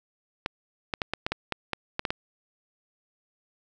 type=clicks; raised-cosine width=0.3 ms; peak=-11 dBFS; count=11; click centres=0.461 / 0.938 / 1.018 / 1.136 / 1.265 / 1.32 / 1.523 / 1.733 / 1.994 / 2.052 / 2.105 s; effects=none